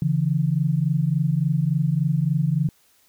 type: tone pair together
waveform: sine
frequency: 141.1 / 164.6 Hz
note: C#3 / E3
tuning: +31 / -2 cents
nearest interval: minor third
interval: 267 cents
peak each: -21 / -21 dBFS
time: 0.02-2.69 s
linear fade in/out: 2 ms
effects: white hiss -60 dBFS RMS until 3.08 s